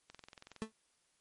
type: click train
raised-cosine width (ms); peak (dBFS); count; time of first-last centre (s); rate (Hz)
0.2; -34; 11; 0.1-0.563; 21.6
type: tone with exponential decay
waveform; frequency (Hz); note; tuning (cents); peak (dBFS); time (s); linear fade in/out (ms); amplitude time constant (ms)
30% pulse; 220; A3; 0; -30; 0.62-0.72; 0; 20
effects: white hiss -75 dBFS RMS until 1.2 s + MP3 48 kbps